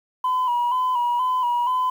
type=tone with vibrato; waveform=sine; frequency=987.8 Hz; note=B5; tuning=in tune; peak=-17 dBFS; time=0.24-1.9 s; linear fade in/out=5 ms; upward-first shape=square; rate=2.1 Hz; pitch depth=45 cents each way; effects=tanh soft clip ceiling -16 dBFS + 8-bit